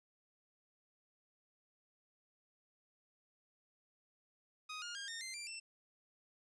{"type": "tone with pitch steps", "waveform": "15% pulse", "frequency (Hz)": [1251, 1420.5, 1613, 1831.6, 2080, 2362, 2682], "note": ["D#6", "F6", "G6", "A#6", "C7", "D7", "E7"], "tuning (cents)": [9, 29, 49, -31, -11, 9, 29], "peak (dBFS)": -37, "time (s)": [4.69, 5.6], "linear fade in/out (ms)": 10, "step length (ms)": 130, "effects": ["resampled to 22050 Hz", "13-bit"]}